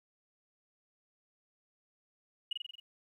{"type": "tone with echo", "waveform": "sine", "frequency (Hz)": 2895, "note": "F#7", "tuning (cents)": -38, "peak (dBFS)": -30, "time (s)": [2.51, 2.53], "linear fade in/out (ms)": 5, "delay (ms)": 45, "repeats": 6, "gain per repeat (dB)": -3, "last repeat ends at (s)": 2.8, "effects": ["tanh soft clip ceiling -28 dBFS", "12-bit"]}